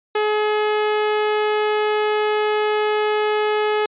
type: tone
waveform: sawtooth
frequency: 424.1 Hz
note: G#4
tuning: 36 cents sharp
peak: -13 dBFS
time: 0.15-3.86 s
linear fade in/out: 5 ms
effects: resampled to 8000 Hz